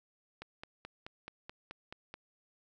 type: click train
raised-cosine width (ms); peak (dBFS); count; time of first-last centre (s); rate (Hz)
0.3; -28; 9; 0.42-2.14; 4.65
effects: none